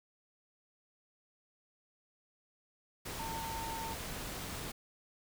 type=tone in noise; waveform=sine; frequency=904 Hz; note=A5; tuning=47 cents sharp; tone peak=-40 dBFS; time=3.19-3.94 s; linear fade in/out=10 ms; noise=pink; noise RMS=-42 dBFS; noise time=3.05-4.72 s; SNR=-1 dB; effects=none